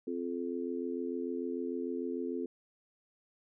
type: harmonic tone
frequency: 86.7 Hz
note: F2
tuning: 12 cents flat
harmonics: 3 / 4 / 5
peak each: -37 / -38 / -39 dBFS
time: 0.07-2.46 s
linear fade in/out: 5 ms
effects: none